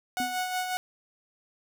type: tone with tremolo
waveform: sawtooth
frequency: 736 Hz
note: F#5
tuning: 9 cents flat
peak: -23 dBFS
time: 0.17-0.77 s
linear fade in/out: 0 ms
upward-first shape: sine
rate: 5.5 Hz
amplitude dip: 45%
type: tone with exponential decay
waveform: sine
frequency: 252.7 Hz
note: B3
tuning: 40 cents sharp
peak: -29 dBFS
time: 0.2-0.44 s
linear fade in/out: 1 ms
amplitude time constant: 52 ms
effects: none